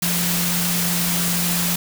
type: tone in noise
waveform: sine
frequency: 174.61 Hz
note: F3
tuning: in tune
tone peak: -23 dBFS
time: 0.02-1.76 s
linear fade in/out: 5 ms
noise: white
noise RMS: -22 dBFS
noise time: 0.02-1.76 s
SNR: -4 dB
effects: none